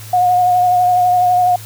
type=tone with vibrato; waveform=sine; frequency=722 Hz; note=F#5; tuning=43 cents flat; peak=-9 dBFS; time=0.13-1.56 s; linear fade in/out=5 ms; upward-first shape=sine; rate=12 Hz; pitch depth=20 cents each way; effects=added 108 Hz sine -32 dBFS peak until 1.65 s + white hiss -36 dBFS RMS until 1.65 s